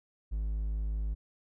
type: tone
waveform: triangle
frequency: 52.7 Hz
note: G#1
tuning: 26 cents sharp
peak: -28 dBFS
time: 0.31-1.15 s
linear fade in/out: 20 ms
effects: none